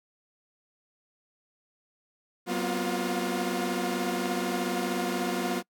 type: tone cluster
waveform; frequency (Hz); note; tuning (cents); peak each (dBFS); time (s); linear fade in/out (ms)
sawtooth; 187.8 / 240.1 / 256.8 / 351.4 / 716; F#3 / B3 / C4 / F4 / F5; +26 / -49 / -32 / +11 / +43; -30 / -29 / -33 / -28 / -34; 2.46-5.63; 50
effects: noise-tail reverb RT60 0.1 s tail -25 dB re dry